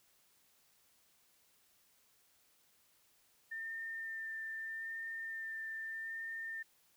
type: tone with vibrato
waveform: sine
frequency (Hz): 1800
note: A6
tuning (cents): +39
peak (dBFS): -40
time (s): 3.51-6.63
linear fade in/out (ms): 10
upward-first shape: sine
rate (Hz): 0.8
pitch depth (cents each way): 13
effects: white hiss -71 dBFS RMS until 6.96 s